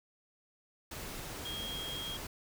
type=tone in noise; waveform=sine; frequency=3252 Hz; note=G#7; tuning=37 cents flat; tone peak=-39 dBFS; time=1.45-2.17 s; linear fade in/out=5 ms; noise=pink; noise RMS=-43 dBFS; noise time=0.91-2.27 s; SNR=+1 dB; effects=none

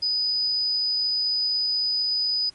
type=tone; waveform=sine; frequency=4978 Hz; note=D#8; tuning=in tune; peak=-21 dBFS; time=0.02-2.5 s; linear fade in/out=10 ms; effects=pink hiss -56 dBFS RMS until 2.54 s + MP3 48 kbps

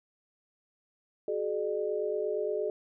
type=tone cluster; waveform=sine; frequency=376.8 / 425.4 / 603 Hz; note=F#4 / G#4 / D5; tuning=+32 / +42 / +46 cents; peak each=-35 / -31 / -34 dBFS; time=1.28-2.7 s; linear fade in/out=2 ms; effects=none

